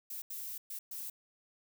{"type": "noise bursts at uneven times", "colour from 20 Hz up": "violet", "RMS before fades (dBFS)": -42, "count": 4, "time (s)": [[0.1, 0.22], [0.3, 0.58], [0.7, 0.79], [0.91, 1.1]], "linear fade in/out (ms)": 5, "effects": []}